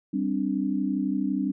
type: chord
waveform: sine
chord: G suspended fourth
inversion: none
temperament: equal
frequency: 196 / 261.6 / 293.7 Hz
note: G3 / C4 / D4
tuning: 0 / 0 / 0 cents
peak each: -28 dBFS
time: 0.13-1.52 s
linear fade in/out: 10 ms
effects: none